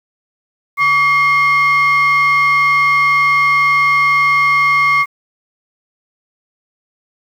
sine tone pair together, 1142 / 2140 Hz, D6 / C7, -49 / +38 cents, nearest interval major seventh, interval 1087 cents, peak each -10 dBFS, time 0.77-5.06 s, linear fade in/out 50 ms, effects tanh soft clip ceiling -6 dBFS + 7-bit

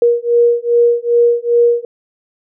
sine beating tone pair, 473.1 / 475.6 Hz, A#4 / A#4, +26 / +35 cents, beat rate 2.5 Hz, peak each -12 dBFS, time 0.02-1.85 s, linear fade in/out 2 ms, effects none

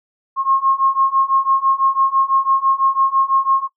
sine beating tone pair, 1074 / 1080 Hz, C6 / C#6, +45 / -45 cents, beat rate 6 Hz, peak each -17 / -16 dBFS, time 0.36-3.68 s, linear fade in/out 50 ms, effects noise-tail reverb RT60 0.1 s tail -17 dB re dry

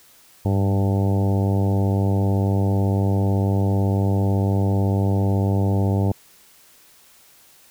harmonic tone with a mistuned harmonic, 98 Hz, G2, in tune, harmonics 1 / 2 / 3 / 4 / 5 / 6 / 7 / 8 / 9, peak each -18 / -24 / -28 / -30 / -32 / -34 / -35 / -36 / -37 dBFS, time 0.45-6.12 s, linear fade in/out 5 ms, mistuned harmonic 1, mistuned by +35 cents, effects white hiss -52 dBFS RMS until 7.7 s

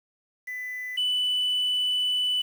sine tone pair in turn, 2000 / 2986 Hz, B6 / F#7, +21 / +15 cents, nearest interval perfect fifth, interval 694 cents, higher second, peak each -31 / -21 dBFS, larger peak second, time 0.47-0.97 / 0.97-2.42 s, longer second, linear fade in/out 10 ms, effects tanh soft clip ceiling -19 dBFS + 8-bit

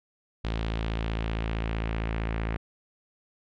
sawtooth tone with low-pass filter sweep, 55.4 Hz, A1, 13 cents sharp, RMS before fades -30 dBFS, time 0.44-2.57 s, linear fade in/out 10 ms, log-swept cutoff 3600 to 2200 Hz, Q 1.9, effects none

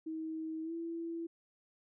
sine tone with pitch glide, 318.7 to 333.4 Hz, D#4 to E4, +42 to +20 cents, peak -37 dBFS, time 0.06-1.27 s, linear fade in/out 10 ms, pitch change +78 cents, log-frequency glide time 0.63-0.73 s, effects none

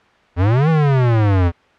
square exponential two-way sweep, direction up then down, 83.5 to 164.81 to 83.5 Hz, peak -12 dBFS, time 0.36-1.52 s, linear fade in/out 50 ms, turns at 0.69 s, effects white hiss -51 dBFS RMS until 1.78 s + low-pass 2000 Hz 12 dB/octave

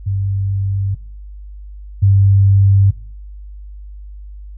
sine tone pair in turn, 98 / 98.41 Hz, G2 / G2, 0 / +7 cents, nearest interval unison, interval 7 cents, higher second, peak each -15 / -7 dBFS, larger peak second, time 0.06-0.95 / 2.02-2.91 s, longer neither, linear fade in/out 10 ms, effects noise-tail reverb RT60 0.4 s tail -18 dB re dry + added 50 Hz sine -30 dBFS peak until 4.57 s

